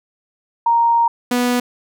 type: tone pair in turn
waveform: sine / sawtooth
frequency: 932.3 / 245.6 Hz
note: A#5 / B3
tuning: 0 / -9 cents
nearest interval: octave + major seventh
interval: 2309 cents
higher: first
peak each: -11 dBFS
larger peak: neither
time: 0.66-1.08 / 1.31-1.6 s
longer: first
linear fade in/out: 5 ms
effects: none